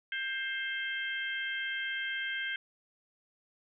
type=harmonic tone; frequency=528 Hz; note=C5; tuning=16 cents sharp; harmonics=3 / 4 / 5 / 6; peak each=-35 / -38 / -46 / -40 dBFS; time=0.12-2.56 s; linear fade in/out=2 ms; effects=none